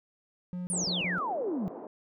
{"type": "tone bursts", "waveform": "triangle", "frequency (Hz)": 179.3, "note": "F3", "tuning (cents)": 46, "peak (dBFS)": -31, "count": 4, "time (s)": [0.53, 1.183], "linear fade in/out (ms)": 0, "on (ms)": 140, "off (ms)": 31}
{"type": "exponential sweep", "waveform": "sine", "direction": "down", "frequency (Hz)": [10020, 171.1], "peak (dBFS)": -29, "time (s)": [0.7, 1.68], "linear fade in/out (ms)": 0}
{"type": "band-pass noise", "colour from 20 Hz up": "pink", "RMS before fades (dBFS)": -42, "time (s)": [0.73, 1.87], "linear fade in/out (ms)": 2, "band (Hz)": [280, 790], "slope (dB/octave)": 24}
{"effects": []}